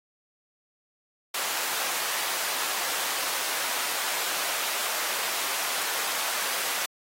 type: high-pass noise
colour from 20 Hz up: pink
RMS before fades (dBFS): -30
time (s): 1.34-6.86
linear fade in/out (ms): 5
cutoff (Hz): 810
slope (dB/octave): 12
effects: AAC 48 kbps